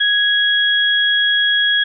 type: tone pair together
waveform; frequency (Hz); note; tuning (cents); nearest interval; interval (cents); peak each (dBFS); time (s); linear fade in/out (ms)
sine; 1661.2 / 3315; G#6 / G#7; 0 / -4; octave; 1196; -15; 0-1.84; 10
effects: none

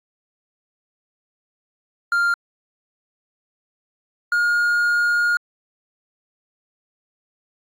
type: tone pair in turn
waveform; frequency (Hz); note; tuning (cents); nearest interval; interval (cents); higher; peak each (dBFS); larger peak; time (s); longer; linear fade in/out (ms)
triangle; 1396.9 / 1425.4; F6 / F6; 0 / +35; unison; 35; second; -14; neither; 2.12-2.34 / 4.32-5.37; second; 2
effects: AAC 64 kbps

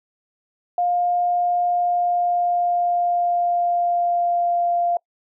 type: tone with pitch glide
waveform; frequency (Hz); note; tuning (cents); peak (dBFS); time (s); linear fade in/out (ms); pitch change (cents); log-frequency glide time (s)
sine; 707 to 695.7; F5 to F5; +21 to -7; -17; 0.78-4.97; 2; -28; 1.62-4.65
effects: noise-tail reverb RT60 0.1 s tail -26 dB re dry

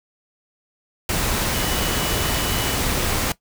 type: tone in noise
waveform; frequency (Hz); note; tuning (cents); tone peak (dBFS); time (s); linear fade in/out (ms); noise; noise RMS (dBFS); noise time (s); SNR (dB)
sine; 2960; F#7; 0; -31; 1.54-2.75; 2; pink; -22; 1.09-3.32; -12
effects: noise-tail reverb RT60 0.1 s tail -17 dB re dry

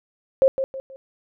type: tone with echo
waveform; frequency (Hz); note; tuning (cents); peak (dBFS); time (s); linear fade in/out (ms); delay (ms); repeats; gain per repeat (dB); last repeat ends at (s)
sine; 534; C5; +35; -11; 0.42-0.48; 0; 160; 3; -9; 0.96
effects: none

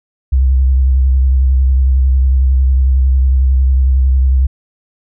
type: tone with vibrato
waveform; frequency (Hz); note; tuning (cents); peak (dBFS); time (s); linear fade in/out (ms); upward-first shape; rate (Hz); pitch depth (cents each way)
sine; 65.41; C2; 0; -7; 0.32-4.47; 10; sine; 11; 45
effects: none

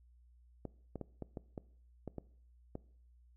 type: clicks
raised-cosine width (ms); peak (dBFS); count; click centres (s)
2; -28; 9; 0.653 / 0.957 / 1.013 / 1.223 / 1.372 / 1.578 / 2.077 / 2.183 / 2.754
effects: noise-tail reverb RT60 0.6 s tail -21 dB re dry + added 60 Hz sine -61 dBFS peak until 3.36 s

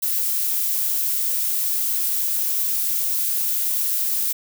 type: noise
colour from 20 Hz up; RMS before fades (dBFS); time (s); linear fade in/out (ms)
violet; -22; 0.02-4.33; 10
effects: none

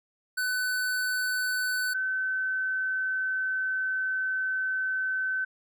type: tone pair in turn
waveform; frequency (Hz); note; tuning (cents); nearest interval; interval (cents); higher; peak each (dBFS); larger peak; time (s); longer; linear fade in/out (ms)
square / sine; 1504 / 1526.8; F#6 / G6; +28 / -46; unison; 26; second; -27 / -26; second; 0.37-1.94 / 1.94-5.45; second; 10
effects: none

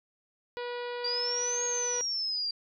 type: harmonic tone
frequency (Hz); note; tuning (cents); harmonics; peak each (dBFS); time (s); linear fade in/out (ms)
485.5; B4; -30; 1 / 2 / 3 / 4 / 5 / 6 / 7 / 8 / 9 / 10; -35 / -41 / -45 / -47 / -49 / -51 / -52 / -53 / -54 / -55; 0.57-2.01; 0
type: exponential two-way sweep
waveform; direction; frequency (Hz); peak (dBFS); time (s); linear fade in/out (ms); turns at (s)
sine; up then down; 4699 to 6580 to 4699; -29; 1.04-2.51; 5; 1.64
effects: none

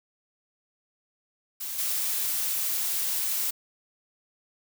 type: noise with level steps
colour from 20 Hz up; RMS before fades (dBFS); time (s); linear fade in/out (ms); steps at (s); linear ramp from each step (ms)
blue; -34 / -28; 1.6-3.51; 10; 1.78; 10
effects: none

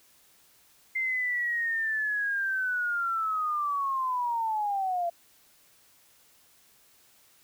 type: linear sweep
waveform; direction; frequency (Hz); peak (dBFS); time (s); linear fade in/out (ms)
sine; down; 2093 to 676; -26; 0.95-5.1; 10
effects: white hiss -61 dBFS RMS until 7.43 s

